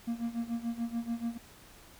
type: tone with tremolo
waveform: triangle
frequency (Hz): 233.1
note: A#3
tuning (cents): 0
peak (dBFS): -27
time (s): 0.07-1.38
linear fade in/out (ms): 10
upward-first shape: sine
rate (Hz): 6.9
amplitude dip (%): 85
effects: pink hiss -55 dBFS RMS until 1.99 s